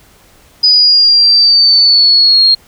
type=exponential sweep; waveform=sine; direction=down; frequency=4978 to 4233 Hz; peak=-4 dBFS; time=0.63-2.55 s; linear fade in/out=10 ms; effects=pink hiss -45 dBFS RMS until 2.67 s